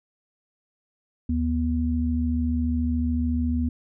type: tone pair together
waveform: sine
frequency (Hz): 76.4 / 243.2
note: D#2 / B3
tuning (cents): -31 / -26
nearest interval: octave + minor sixth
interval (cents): 2005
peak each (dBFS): -24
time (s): 1.29-3.69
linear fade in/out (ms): 5
effects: none